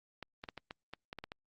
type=clicks; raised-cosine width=0.3 ms; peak=-27 dBFS; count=10; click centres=0.227 / 0.439 / 0.488 / 0.577 / 0.709 / 0.936 / 1.129 / 1.187 / 1.24 / 1.319 s; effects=Opus 48 kbps